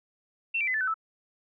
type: tone with pitch steps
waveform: sine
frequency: 2700 / 2337 / 2023 / 1750.7 / 1515.3 / 1311.6 Hz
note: E7 / D7 / B6 / A6 / F#6 / E6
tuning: +41 / -9 / +41 / -9 / +41 / -9 cents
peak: -25 dBFS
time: 0.54-0.942 s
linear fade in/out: 10 ms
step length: 67 ms
effects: none